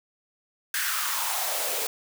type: noise with high-pass filter sweep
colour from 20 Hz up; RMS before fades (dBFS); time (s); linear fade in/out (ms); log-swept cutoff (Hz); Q
white; -28; 0.74-1.87; 2; 1700 to 430; 3.9
effects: none